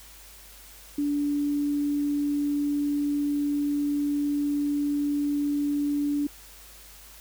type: tone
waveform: sine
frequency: 289.7 Hz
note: D4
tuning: 24 cents flat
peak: -23 dBFS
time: 0.98-6.27 s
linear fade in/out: 5 ms
effects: added 50 Hz sine -52 dBFS peak until 7.2 s + white hiss -49 dBFS RMS until 7.2 s